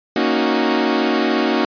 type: chord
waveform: sawtooth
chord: D# minor seventh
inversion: second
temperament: equal with one note detuned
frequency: 233.1 / 277.2 / 311.1 / 368.1 Hz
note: A#3 / C#4 / D#4 / F#4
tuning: 0 / 0 / 0 / -9 cents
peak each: -17 dBFS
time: 0.16-1.65 s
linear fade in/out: 2 ms
effects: resampled to 11025 Hz